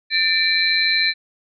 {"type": "tone cluster", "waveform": "sine", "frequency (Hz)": [1790, 2334, 3970, 4143], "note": ["A6", "D7", "B7", "C8"], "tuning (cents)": [29, -11, 8, -18], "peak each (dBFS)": -21, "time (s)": [0.1, 1.14], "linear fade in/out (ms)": 50, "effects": []}